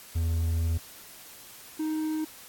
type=tone pair in turn; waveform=triangle; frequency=82.41 / 311.8 Hz; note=E2 / D#4; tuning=0 / +4 cents; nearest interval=octave + major seventh; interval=2304 cents; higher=second; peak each=-22 / -25 dBFS; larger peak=first; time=0.15-0.78 / 1.79-2.25 s; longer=first; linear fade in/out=10 ms; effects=white hiss -48 dBFS RMS until 2.48 s + AAC 64 kbps